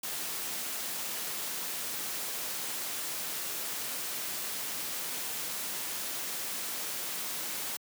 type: noise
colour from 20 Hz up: white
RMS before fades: -36 dBFS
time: 0.03-7.77 s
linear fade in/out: 5 ms
effects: high-pass 150 Hz 12 dB/octave